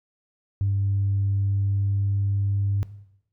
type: tone with pitch glide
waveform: sine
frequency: 99.1 to 99.73 Hz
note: G2 to G2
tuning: +19 to +30 cents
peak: -19 dBFS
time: 0.61-2.83 s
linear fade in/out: 0 ms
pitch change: +11 cents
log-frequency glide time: 1.43-2.29 s
effects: noise-tail reverb RT60 0.8 s tail -17 dB re dry + tanh soft clip ceiling -16 dBFS